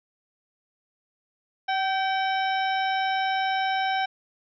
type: harmonic tone with a mistuned harmonic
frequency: 765 Hz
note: G5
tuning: 42 cents flat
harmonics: 1 / 2 / 3 / 4 / 5 / 7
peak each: -24 / -30 / -34 / -36 / -38 / -41 dBFS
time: 1.68-4.06 s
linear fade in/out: 10 ms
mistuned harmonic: 2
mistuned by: +37 cents
effects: none